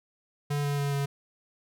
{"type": "tone with pitch steps", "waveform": "square", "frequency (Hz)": [144.7, 143.29, 141.89, 140.5], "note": ["D3", "D3", "C#3", "C#3"], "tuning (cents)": [-25, -42, 41, 24], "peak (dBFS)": -27, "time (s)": [0.5, 1.06], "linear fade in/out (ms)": 10, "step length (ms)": 140, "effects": []}